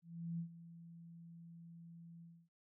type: tone with ADSR envelope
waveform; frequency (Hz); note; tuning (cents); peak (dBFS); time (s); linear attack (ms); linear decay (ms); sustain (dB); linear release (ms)
sine; 168.1; E3; +34; -38; 0.02-2.49; 370; 91; -15; 270
effects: noise-tail reverb RT60 0.3 s tail -25 dB re dry